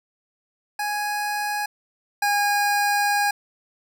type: tone pair in turn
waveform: 25% pulse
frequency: 830.6 / 818.2 Hz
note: G#5 / G#5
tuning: 0 / -26 cents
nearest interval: unison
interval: 26 cents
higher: first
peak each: -20 / -15 dBFS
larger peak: second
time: 0.79-1.66 / 2.22-3.31 s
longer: second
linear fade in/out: 5 ms
effects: none